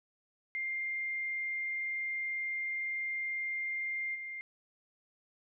sine tone with level steps, 2107 Hz, C7, 12 cents sharp, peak -33 / -39 dBFS, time 0.55-4.41 s, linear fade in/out 0 ms, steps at 4.14 s, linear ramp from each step 20 ms, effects none

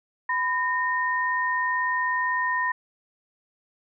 sine tone pair together, 1001 / 1839 Hz, B5 / A#6, +23 / -24 cents, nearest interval major seventh, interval 1053 cents, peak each -25 dBFS, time 0.29-2.72 s, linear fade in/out 5 ms, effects none

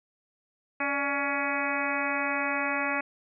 harmonic tone with a mistuned harmonic, 280.5 Hz, C#4, 21 cents sharp, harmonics 1 / 2 / 3 / 4 / 5 / 6 / 7 / 8 / 9, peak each -35 / -35 / -35 / -35 / -35 / -35 / -35 / -35 / -35 dBFS, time 0.8-3.01 s, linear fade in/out 5 ms, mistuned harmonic 2, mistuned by +70 cents, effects none

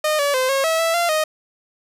sawtooth tone with pitch steps, 613 / 571 / 516 / 544 / 648 / 659 / 689 / 622 Hz, D#5 / D5 / C5 / C#5 / E5 / E5 / F5 / D#5, -26 / -49 / -24 / -33 / -30 / -1 / -24 / -1 cents, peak -13 dBFS, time 0.04-1.24 s, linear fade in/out 5 ms, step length 150 ms, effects resampled to 32000 Hz + 8-bit

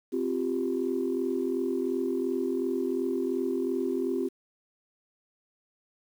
sine chord, C suspended fourth, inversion none, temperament equal, 261.6 / 349.2 / 392 Hz, C4 / F4 / G4, 0 / 0 / 0 cents, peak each -30 dBFS, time 0.12-4.29 s, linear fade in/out 20 ms, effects tanh soft clip ceiling -18 dBFS + 9-bit

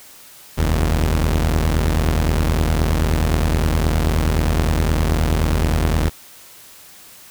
sawtooth tone pair together, 43.83 / 78.1 Hz, F1 / D#2, +7 / +7 cents, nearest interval minor seventh, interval 1000 cents, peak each -14 / -14 dBFS, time 0.57-6.1 s, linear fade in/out 20 ms, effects white hiss -43 dBFS RMS until 7.3 s

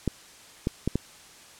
clicks, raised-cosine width 3 ms, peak -11 dBFS, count 4, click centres 0.077 / 0.671 / 0.876 / 0.956 s, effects white hiss -50 dBFS RMS until 1.59 s + low-pass 9000 Hz 12 dB/octave

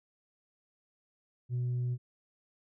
sine tone with tanh clipping, 123.47 Hz, B2, in tune, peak -30 dBFS, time 1.49-1.98 s, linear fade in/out 50 ms, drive 1 dB, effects none

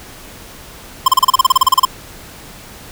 square tone bursts, 1046.5 Hz, C6, in tune, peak -6 dBFS, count 15, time 1.06-1.852 s, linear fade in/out 5 ms, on 22 ms, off 33 ms, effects pink hiss -36 dBFS RMS until 2.91 s

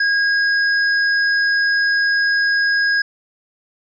sine tone pair together, 1635 / 5072 Hz, G#6 / D#8, -28 / +32 cents, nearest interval octave + minor sixth, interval 1960 cents, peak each -14 / -24 dBFS, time 0-3.02 s, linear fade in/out 5 ms, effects none

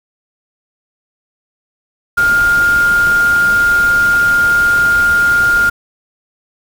sine tone in noise, 1410 Hz, F6, 16 cents sharp, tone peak -8 dBFS, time 2.17-5.7 s, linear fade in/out 10 ms, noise pink, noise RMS -25 dBFS, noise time 2.17-5.7 s, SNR +14 dB, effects none

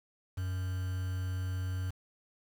triangle tone with quantisation, 92.4 Hz, F#2, 2 cents flat, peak -30 dBFS, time 0.37-1.91 s, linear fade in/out 10 ms, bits 8, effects none

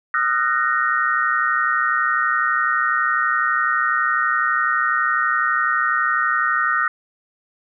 sine tone cluster, 1236 / 1356 / 1488 / 1859 Hz, D#6 / E6 / F#6 / A#6, -12 / +49 / +9 / -5 cents, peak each -22 dBFS, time 0.14-6.88 s, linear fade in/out 2 ms, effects none

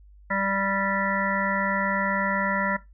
harmonic tone, 196 Hz, G3, in tune, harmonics 1 / 3 / 5 / 7 / 9 / 10, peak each -30 / -30 / -30 / -30 / -30 / -30 dBFS, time 0.3-2.77 s, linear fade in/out 10 ms, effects noise-tail reverb RT60 0.2 s tail -17 dB re dry + added 50 Hz sine -48 dBFS peak until 2.93 s

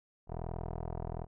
15% pulse tone with low-pass filter, 41.2 Hz, E1, in tune, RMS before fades -39 dBFS, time 0.27-1.27 s, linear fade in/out 50 ms, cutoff 790 Hz, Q 2.6, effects none

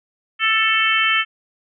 harmonic tone, 441.6 Hz, A4, 6 cents sharp, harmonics 3 / 4 / 5 / 6 / 7, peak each -21 / -21 / -21 / -21 / -21 dBFS, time 0.39-1.25 s, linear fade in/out 50 ms, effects none

